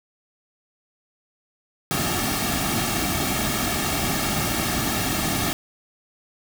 pink noise with comb filter, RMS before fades -24 dBFS, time 1.91-5.53 s, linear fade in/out 0 ms, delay 2 ms, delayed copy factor -0.7, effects none

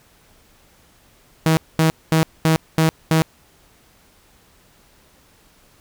sawtooth tone bursts, 160 Hz, D#3, 49 cents sharp, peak -9 dBFS, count 6, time 1.46-3.22 s, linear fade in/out 0 ms, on 110 ms, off 220 ms, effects pink hiss -54 dBFS RMS until 5.8 s

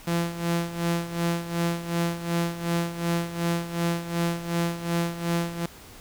sawtooth tone with tremolo, 170 Hz, F3, 46 cents flat, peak -18 dBFS, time 0.07-5.66 s, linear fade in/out 5 ms, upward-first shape sine, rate 2.7 Hz, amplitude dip 75%, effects pink hiss -47 dBFS RMS until 6 s

